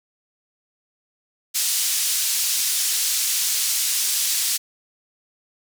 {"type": "band-pass noise", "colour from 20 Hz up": "pink", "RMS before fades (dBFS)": -22, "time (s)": [1.54, 4.58], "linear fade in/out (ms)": 20, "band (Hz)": [4900, 14000], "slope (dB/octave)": 12, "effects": []}